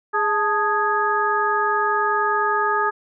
harmonic tone with a mistuned harmonic, 415.3 Hz, G#4, in tune, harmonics 1 / 2 / 3 / 4, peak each -25 / -23 / -21 / -24 dBFS, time 0.13-2.91 s, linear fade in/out 20 ms, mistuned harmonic 2, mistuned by +90 cents, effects none

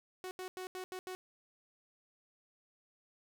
sawtooth tone bursts at uneven times, 370 Hz, F#4, in tune, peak -37 dBFS, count 6, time 0.24-0.31 / 0.39-0.48 / 0.57-0.67 / 0.75-0.84 / 0.92-0.99 / 1.07-1.15 s, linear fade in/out 0 ms, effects none

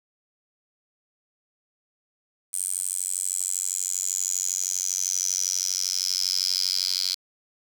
10% pulse tone with high-pass filter sweep, 92.6 Hz, F#2, 2 cents sharp, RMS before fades -27 dBFS, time 2.53-7.15 s, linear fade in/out 10 ms, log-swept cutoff 8900 to 4600 Hz, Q 9.5, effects 8-bit

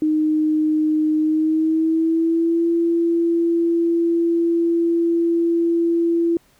sine tone with pitch glide, 309 to 337 Hz, D#4 to E4, -12 to +38 cents, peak -15 dBFS, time 0.02-6.37 s, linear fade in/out 2 ms, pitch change +150 cents, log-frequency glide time 1.17-2.67 s, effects pink hiss -57 dBFS RMS until 6.59 s

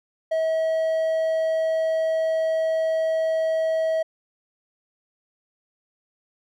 triangle tone, 643 Hz, E5, 43 cents flat, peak -18 dBFS, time 0.31-4.03 s, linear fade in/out 10 ms, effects none

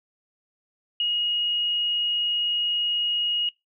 sine tone, 2881 Hz, F#7, 47 cents flat, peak -21 dBFS, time 1-3.49 s, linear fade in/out 2 ms, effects noise-tail reverb RT60 0.2 s tail -24 dB re dry

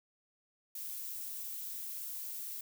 violet noise, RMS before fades -42 dBFS, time 0.75-2.61 s, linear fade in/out 5 ms, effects none

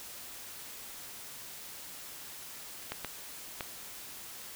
clicks, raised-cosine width 0.3 ms, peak -19 dBFS, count 3, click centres 2.92 / 3.047 / 3.608 s, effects white hiss -46 dBFS RMS until 4.55 s

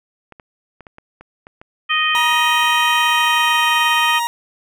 clicks, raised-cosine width 0.5 ms, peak -24 dBFS, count 11, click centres 0.323 / 0.398 / 0.807 / 0.868 / 0.984 / 1.21 / 1.469 / 1.615 / 2.174 / 2.329 / 2.638 s
harmonic tone, 622.3 Hz, D#5, in tune, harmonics 2 / 3 / 4 / 5, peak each -20 / -20 / -20 / -20 dBFS, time 1.89-4.2 s, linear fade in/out 20 ms
40% pulse tone with pitch glide, 953 to 942.1 Hz, A#5 to A#5, +38 to +18 cents, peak -17 dBFS, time 2.15-4.27 s, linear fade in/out 0 ms, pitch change -20 cents, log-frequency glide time 2.91-3.95 s
effects none

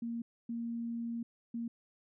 sine tone bursts at uneven times, 233.1 Hz, A#3, in tune, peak -35 dBFS, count 3, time 0.02-0.22 / 0.49-1.23 / 1.54-1.68 s, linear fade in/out 5 ms, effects none

